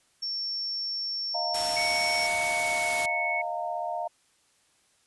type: tone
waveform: sine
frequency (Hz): 5450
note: F8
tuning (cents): -43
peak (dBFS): -29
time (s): 0.22-2.27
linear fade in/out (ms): 10
type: chord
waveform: sine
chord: Eb suspended second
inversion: none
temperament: equal with one note detuned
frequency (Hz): 622.3 / 698.5 / 915.8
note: Eb5 / F5 / Bb5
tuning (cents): 0 / 0 / -31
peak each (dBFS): -35 / -31 / -35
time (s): 1.34-4.08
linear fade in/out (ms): 10
type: noise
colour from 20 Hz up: white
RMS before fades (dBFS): -33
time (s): 1.54-3.06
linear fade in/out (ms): 5
type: tone with pitch glide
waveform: sine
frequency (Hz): 2229 to 2208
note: C#7 to C#7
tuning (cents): +9 to -7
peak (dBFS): -27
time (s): 1.76-3.42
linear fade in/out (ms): 10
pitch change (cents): -16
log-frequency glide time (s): 2.49-3.01
effects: white hiss -66 dBFS RMS until 5.06 s + resampled to 24000 Hz